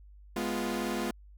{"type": "chord", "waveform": "sawtooth", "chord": "F diminished", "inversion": "first", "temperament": "equal", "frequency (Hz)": [207.7, 246.9, 349.2], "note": ["Ab3", "Cb4", "F4"], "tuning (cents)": [0, 0, 0], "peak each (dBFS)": -31, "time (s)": [0.36, 1.11], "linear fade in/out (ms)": 5, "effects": ["added 50 Hz sine -50 dBFS peak until 1.37 s"]}